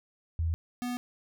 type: tone pair in turn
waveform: sine / square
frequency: 82 / 245.7 Hz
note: E2 / B3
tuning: -9 / -9 cents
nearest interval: octave + perfect fifth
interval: 1900 cents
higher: second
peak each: -26 / -32 dBFS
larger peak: first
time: 0.39-0.54 / 0.82-0.97 s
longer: neither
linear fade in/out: 0 ms
effects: none